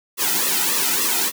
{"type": "noise with flanger", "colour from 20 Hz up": "white", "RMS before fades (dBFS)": -20, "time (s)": [0.17, 1.32], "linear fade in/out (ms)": 50, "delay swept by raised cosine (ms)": [1.3, 1.83], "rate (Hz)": 3.5, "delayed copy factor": -0.95, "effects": ["high-pass 200 Hz 12 dB/octave"]}